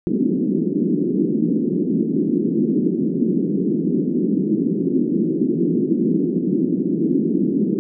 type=band-pass noise; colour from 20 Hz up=white; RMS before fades=-19 dBFS; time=0.07-7.79 s; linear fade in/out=0 ms; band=170 to 360 Hz; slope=48 dB/octave; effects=none